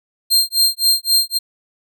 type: tone with tremolo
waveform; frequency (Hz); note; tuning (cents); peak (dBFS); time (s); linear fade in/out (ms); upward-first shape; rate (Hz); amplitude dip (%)
sawtooth; 4186; C8; 0; -7; 0.3-1.39; 20; sine; 3.8; 100
effects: none